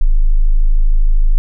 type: tone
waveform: sine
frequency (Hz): 26.51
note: G#0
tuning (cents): +37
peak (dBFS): -6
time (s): 0.01-1.38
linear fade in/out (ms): 0
effects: none